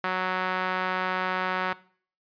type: tone with band-pass filter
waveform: sawtooth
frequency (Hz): 185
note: F#3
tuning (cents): 0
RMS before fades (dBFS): -28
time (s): 0.04-1.73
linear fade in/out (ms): 2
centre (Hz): 1400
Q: 1.4
effects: noise-tail reverb RT60 0.5 s tail -19 dB re dry + resampled to 11025 Hz